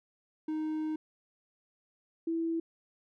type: tone pair in turn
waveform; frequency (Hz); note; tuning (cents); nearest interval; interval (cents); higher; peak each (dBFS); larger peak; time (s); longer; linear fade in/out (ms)
triangle / sine; 311.1 / 329.7; D#4 / E4; 0 / 0; minor second; 100; second; -29 / -29; neither; 0.48-0.96 / 2.27-2.6; first; 5
effects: none